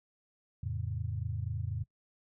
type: chord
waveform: sine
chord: F augmented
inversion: none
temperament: equal with one note detuned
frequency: 86.3 / 110 / 138.59 Hz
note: F2 / A2 / C#3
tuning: -20 / 0 / 0 cents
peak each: -37 / -36 / -40 dBFS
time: 0.63-1.84 s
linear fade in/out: 5 ms
effects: noise-tail reverb RT60 0.1 s tail -23 dB re dry